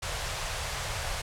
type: band-stop noise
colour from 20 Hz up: pink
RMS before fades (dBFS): -33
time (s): 0.02-1.22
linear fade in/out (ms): 10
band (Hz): 130 to 520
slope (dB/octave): 24
effects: low-pass 9000 Hz 12 dB/octave